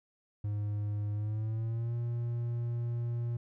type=tone with pitch glide; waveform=triangle; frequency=103.83 to 118.58 Hz; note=G#2 to A#2; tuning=0 to +30 cents; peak=-29 dBFS; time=0.44-3.37 s; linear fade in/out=5 ms; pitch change=+230 cents; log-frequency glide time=1.13-1.95 s; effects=none